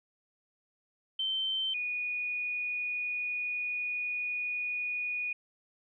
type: tone pair in turn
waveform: sine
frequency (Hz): 3102 / 2462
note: G7 / D#7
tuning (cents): -19 / -19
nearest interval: major third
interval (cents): 400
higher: first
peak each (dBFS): -29 / -31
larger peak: first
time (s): 1.19-1.74 / 1.74-5.33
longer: second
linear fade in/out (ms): 5
effects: none